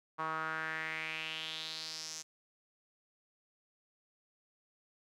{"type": "tone with band-pass filter sweep", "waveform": "sawtooth", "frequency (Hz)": 158.8, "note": "D#3", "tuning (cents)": 36, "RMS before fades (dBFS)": -40, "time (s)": [0.18, 2.23], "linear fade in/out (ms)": 20, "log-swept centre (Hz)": [1100, 6300], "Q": 4.2, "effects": []}